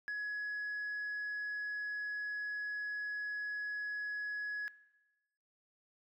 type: tone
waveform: sine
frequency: 1682 Hz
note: G#6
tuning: 22 cents sharp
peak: -34 dBFS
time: 0.08-4.68 s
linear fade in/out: 0 ms
effects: noise-tail reverb RT60 1.0 s tail -20 dB re dry + tanh soft clip ceiling -35 dBFS